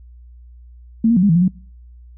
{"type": "tone with pitch steps", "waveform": "sine", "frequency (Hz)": [225.3, 234.1, 180.3, 204, 162.2, 175.5, 184.6], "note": ["A3", "A#3", "F#3", "G#3", "E3", "F3", "F#3"], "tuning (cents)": [41, 8, -45, -31, -28, 9, -4], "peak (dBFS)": -10, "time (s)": [1.04, 1.481], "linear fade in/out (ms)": 5, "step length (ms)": 63, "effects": ["noise-tail reverb RT60 0.6 s tail -26 dB re dry", "added 60 Hz sine -39 dBFS peak until 2.17 s"]}